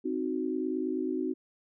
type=chord; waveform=sine; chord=C diminished; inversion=none; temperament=equal; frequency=261.6 / 311.1 / 370 Hz; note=C4 / Eb4 / Gb4; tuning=0 / 0 / 0 cents; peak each=-33 dBFS; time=0.04-1.34 s; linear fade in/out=20 ms; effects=none